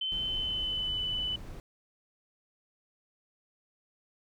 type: tone with pitch glide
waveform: sine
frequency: 3068 to 2993 Hz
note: G7 to F#7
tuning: -38 to +19 cents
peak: -30 dBFS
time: 0.01-1.36 s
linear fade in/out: 5 ms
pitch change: -43 cents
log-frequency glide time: 0.18-1.01 s
type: noise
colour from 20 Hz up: brown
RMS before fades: -42 dBFS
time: 0.12-1.6 s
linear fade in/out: 0 ms
effects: none